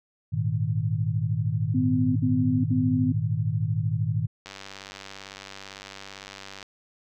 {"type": "chord", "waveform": "sine", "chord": "Ab suspended second", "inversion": "none", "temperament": "just", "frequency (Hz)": [103.83, 116.8, 155.74], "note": ["Ab2", "Bb2", "Eb3"], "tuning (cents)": [0, 4, 2], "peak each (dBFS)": [-27, -27, -28], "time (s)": [0.32, 4.27], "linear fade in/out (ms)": 20}
{"type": "tone bursts", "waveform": "sine", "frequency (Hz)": 254.6, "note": "C4", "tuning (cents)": -47, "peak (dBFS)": -22, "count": 3, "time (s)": [1.74, 3.124], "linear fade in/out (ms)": 10, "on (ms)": 420, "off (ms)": 62}
{"type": "click train", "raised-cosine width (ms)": 0.2, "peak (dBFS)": -22, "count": 213, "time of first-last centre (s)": [4.46, 6.628], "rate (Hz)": 97.8}
{"effects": []}